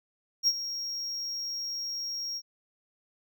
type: tone with ADSR envelope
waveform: triangle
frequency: 5588 Hz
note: F8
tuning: in tune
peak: -18 dBFS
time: 0.43-2.42 s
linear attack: 45 ms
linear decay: 48 ms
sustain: -13 dB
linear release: 54 ms
effects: none

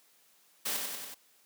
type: noise with echo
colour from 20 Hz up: white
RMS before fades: -33 dBFS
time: 0.65-0.77 s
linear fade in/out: 10 ms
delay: 94 ms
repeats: 4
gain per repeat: -3 dB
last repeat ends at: 1.146 s
effects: white hiss -65 dBFS RMS until 1.45 s + high-pass 200 Hz 12 dB/octave

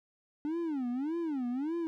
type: tone with vibrato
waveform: triangle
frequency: 287.2 Hz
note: D4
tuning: 39 cents flat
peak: -29 dBFS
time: 0.45-1.87 s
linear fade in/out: 0 ms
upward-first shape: sine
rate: 1.7 Hz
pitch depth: 300 cents each way
effects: none

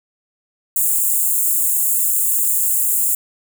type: high-pass noise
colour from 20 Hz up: white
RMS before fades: -17 dBFS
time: 0.76-3.15 s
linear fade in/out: 2 ms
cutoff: 7000 Hz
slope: 96 dB/octave
effects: none

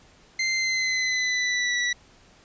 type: tone with pitch glide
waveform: sawtooth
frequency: 2081 to 1952.9 Hz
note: C7 to B6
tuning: -10 to -20 cents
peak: -19 dBFS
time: 0.39-1.93 s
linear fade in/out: 5 ms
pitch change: -110 cents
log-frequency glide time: 0.56-1.76 s
effects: pink hiss -55 dBFS RMS until 2.44 s + resampled to 16000 Hz

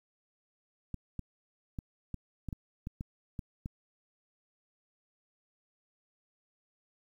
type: clicks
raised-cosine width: 5 ms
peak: -25 dBFS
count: 10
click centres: 0.943 / 1.193 / 1.788 / 2.143 / 2.487 / 2.528 / 2.871 / 3.009 / 3.392 / 3.659 s
effects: 10-bit

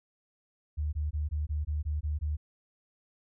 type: tone bursts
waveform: sine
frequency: 75.3 Hz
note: D2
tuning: 44 cents sharp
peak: -28 dBFS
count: 9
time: 0.77-2.37 s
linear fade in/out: 20 ms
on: 160 ms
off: 20 ms
effects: none

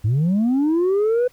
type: linear sweep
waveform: sine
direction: up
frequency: 98.4 to 504 Hz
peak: -13 dBFS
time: 0.04-1.28 s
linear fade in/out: 10 ms
effects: tanh soft clip ceiling -14 dBFS + pink hiss -55 dBFS RMS until 1.32 s

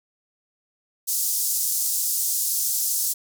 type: band-pass noise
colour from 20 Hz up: white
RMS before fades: -24 dBFS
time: 1.07-3.14 s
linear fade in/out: 20 ms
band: 5500 to 16000 Hz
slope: 24 dB/octave
effects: none

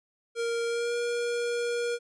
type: tone with pitch glide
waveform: square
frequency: 466.2 to 476 Hz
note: A#4 to A#4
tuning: 0 to +36 cents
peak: -28 dBFS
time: 0.35-1.99 s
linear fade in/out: 50 ms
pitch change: +36 cents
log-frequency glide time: 0.67-0.95 s
effects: resampled to 22050 Hz

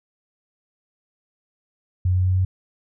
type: tone with pitch steps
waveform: sine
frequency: 91.2 / 91.83 / 92.47 / 93.12 Hz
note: F#2 / F#2 / F#2 / F#2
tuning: -24 / -13 / -1 / +12 cents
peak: -16 dBFS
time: 2.05-2.45 s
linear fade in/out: 5 ms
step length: 100 ms
effects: none

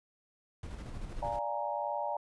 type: noise with tremolo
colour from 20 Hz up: brown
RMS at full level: -40 dBFS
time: 0.63-1.39 s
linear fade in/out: 2 ms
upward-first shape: square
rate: 13 Hz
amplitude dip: 35%
type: chord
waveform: sine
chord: Bb dominant seventh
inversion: first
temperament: equal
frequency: 587.3 / 698.5 / 830.6 / 932.3 Hz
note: D5 / F5 / Ab5 / Bb5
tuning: 0 / 0 / 0 / 0 cents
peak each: -37 / -40 / -37 / -37 dBFS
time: 1.22-2.17 s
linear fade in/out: 5 ms
effects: resampled to 24000 Hz

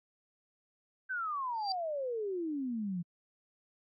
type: exponential sweep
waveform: sine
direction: down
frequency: 1568 to 167.4 Hz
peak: -33 dBFS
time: 1.09-3.03 s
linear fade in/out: 20 ms
type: tone with exponential growth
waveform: sine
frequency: 4699 Hz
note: D8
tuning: in tune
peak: -30 dBFS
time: 1.54-1.72 s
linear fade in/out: 1 ms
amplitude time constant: 39 ms
effects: AAC 32 kbps

